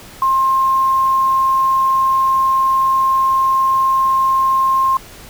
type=tone with quantisation; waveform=sine; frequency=1062 Hz; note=C6; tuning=25 cents sharp; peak=-11 dBFS; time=0.22-4.97 s; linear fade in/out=2 ms; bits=6; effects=pink hiss -38 dBFS RMS until 5.29 s